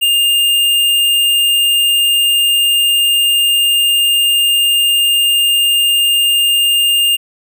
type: tone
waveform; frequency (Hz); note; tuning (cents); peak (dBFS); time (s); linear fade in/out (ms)
square; 2811; F7; +11; -10; 0.01-7.17; 20
effects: none